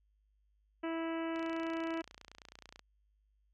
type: harmonic tone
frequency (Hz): 328.1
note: E4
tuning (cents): -8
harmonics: 1 / 2 / 3 / 4 / 5 / 6 / 7 / 8 / 9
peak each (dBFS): -36 / -42 / -46 / -48 / -50 / -52 / -53 / -54 / -55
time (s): 0.83-2.02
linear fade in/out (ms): 10
type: click train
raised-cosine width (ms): 0.2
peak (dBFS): -33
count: 43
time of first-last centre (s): 1.36-2.793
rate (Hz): 29.3
effects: added 51 Hz sine -70 dBFS peak until 3.53 s